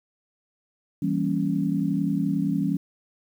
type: chord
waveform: sine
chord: E diminished seventh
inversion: none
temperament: equal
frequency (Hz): 164.81 / 196 / 233.1 / 277.2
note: E3 / G3 / Bb3 / Db4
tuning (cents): 0 / 0 / 0 / 0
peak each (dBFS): -27 / -26 / -32 / -26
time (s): 1.02-2.77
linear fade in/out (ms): 5
effects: 9-bit